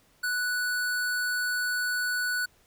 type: tone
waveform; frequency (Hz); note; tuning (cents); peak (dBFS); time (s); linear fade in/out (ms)
square; 1480; F#6; 0; -27; 0.23-2.46; 10
effects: pink hiss -63 dBFS RMS until 2.66 s